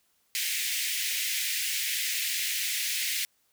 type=high-pass noise; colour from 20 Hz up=pink; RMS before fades=-30 dBFS; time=0.35-3.25 s; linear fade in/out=0 ms; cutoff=1900 Hz; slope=48 dB/octave; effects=white hiss -70 dBFS RMS until 3.52 s